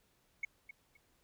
sine tone with echo, 2200 Hz, C#7, 14 cents flat, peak -32 dBFS, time 0.43-0.45 s, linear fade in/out 5 ms, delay 260 ms, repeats 2, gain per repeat -13 dB, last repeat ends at 0.97 s, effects tanh soft clip ceiling -31 dBFS + pink hiss -73 dBFS RMS until 1.23 s

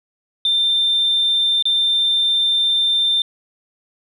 sine tone with dropouts, 3583 Hz, A7, 31 cents sharp, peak -13 dBFS, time 0.45-3.22 s, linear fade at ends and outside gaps 2 ms, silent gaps 1.625-1.654 s, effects tanh soft clip ceiling -9 dBFS

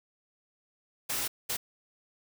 white noise bursts at uneven times, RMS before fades -32 dBFS, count 2, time 1.09-1.28 / 1.49-1.57 s, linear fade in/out 10 ms, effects none

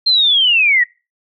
sine linear sweep, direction down, 4203 to 1864.7 Hz, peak -9 dBFS, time 0.06-0.84 s, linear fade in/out 10 ms, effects noise-tail reverb RT60 0.3 s tail -25 dB re dry

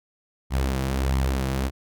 sawtooth tone with flanger, 66.4 Hz, C2, 26 cents sharp, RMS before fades -24 dBFS, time 0.5-1.71 s, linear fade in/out 50 ms, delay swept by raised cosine 0.92 to 6.22 ms, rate 1.5 Hz, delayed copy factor +0.5, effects none

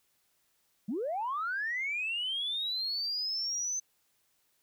sine linear sweep, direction up, 182.4 to 6190 Hz, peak -30 dBFS, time 0.88-3.8 s, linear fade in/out 10 ms, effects tanh soft clip ceiling -26 dBFS + white hiss -73 dBFS RMS until 4.62 s

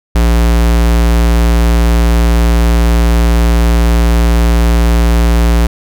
square tone, 58 Hz, A#1, 8 cents flat, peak -7 dBFS, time 0.15-5.67 s, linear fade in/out 5 ms, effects none

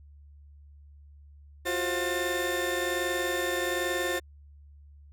35% pulse tone cluster, 349.4 / 370.6 / 531 / 1792 Hz, F4 / F#4 / C5 / A6, +1 / +3 / +25 / +31 cents, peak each -31 / -34 / -31 / -30 dBFS, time 1.65-4.2 s, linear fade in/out 20 ms, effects added 72 Hz sine -49 dBFS peak until 5.12 s

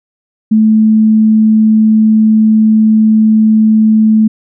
sine tone, 217.9 Hz, A3, 17 cents flat, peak -4 dBFS, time 0.51-4.28 s, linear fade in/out 10 ms, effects none

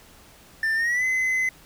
triangle tone with pitch glide, 1785 to 2039 Hz, A6 to C7, +24 to -45 cents, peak -19 dBFS, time 0.63-1.49 s, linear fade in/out 2 ms, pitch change +231 cents, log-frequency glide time 0.75-1.05 s, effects pink hiss -51 dBFS RMS until 1.65 s

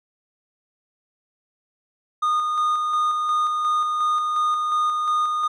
triangle tone with tremolo, 1227 Hz, D#6, 25 cents flat, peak -16 dBFS, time 2.22-5.48 s, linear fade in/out 10 ms, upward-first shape square, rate 2.8 Hz, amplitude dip 30%, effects resampled to 24000 Hz

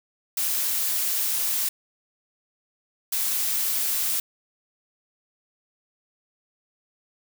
blue noise bursts at uneven times, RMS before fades -25 dBFS, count 2, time 0.37-1.69 / 3.12-4.2 s, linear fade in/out 5 ms, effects none

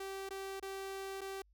sawtooth tone with dropouts, 388.1 Hz, G4, 17 cents flat, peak -37 dBFS, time 0-1.42 s, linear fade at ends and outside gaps 5 ms, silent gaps 0.291-0.306 / 0.598-0.625 / 1.209-1.214 s, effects added 50 Hz sine -65 dBFS peak until 1.53 s

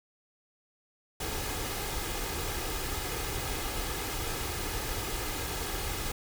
pink noise with comb filter, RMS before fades -34 dBFS, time 1.2-6.12 s, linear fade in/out 5 ms, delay 2.4 ms, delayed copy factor +0.5, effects none

